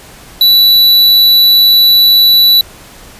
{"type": "tone", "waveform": "square", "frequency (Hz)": 3951, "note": "B7", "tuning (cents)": 0, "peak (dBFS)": -4, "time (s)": [0.41, 2.61], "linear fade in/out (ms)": 2, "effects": ["pink hiss -35 dBFS RMS until 3.19 s", "resampled to 32000 Hz"]}